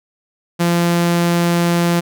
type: tone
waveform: sawtooth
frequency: 171.9 Hz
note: F3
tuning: 27 cents flat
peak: -9 dBFS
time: 0.59-2.01 s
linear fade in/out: 20 ms
effects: none